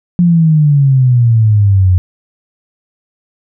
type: exponential sweep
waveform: sine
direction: down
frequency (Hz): 178 to 89.2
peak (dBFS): -5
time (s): 0.19-1.98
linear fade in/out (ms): 0
effects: none